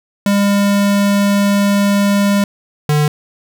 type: tone pair in turn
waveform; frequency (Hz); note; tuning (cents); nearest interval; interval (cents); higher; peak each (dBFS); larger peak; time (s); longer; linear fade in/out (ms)
square; 201.4 / 149.45; G3 / D3; +47 / +31; perfect fourth; 516; first; -11; neither; 0.26-2.44 / 2.89-3.08; first; 2
effects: none